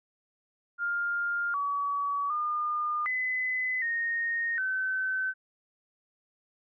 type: tone with pitch steps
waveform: sine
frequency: 1404 / 1136 / 1212 / 2018 / 1855 / 1528 Hz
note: F6 / C#6 / D#6 / B6 / A#6 / G6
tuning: +9 / +42 / -46 / +37 / -9 / -45 cents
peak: -27 dBFS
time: 0.78-5.34 s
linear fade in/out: 50 ms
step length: 760 ms
effects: none